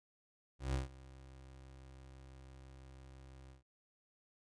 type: tone with ADSR envelope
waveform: 30% pulse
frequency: 66 Hz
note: C2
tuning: 16 cents sharp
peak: -30 dBFS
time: 0.59-3.63 s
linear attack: 150 ms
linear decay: 140 ms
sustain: -21 dB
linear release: 130 ms
effects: resampled to 22050 Hz